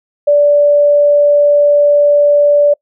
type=tone; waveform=sine; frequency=582 Hz; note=D5; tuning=16 cents flat; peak=-5 dBFS; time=0.27-2.74 s; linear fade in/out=10 ms; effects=noise-tail reverb RT60 0.1 s tail -26 dB re dry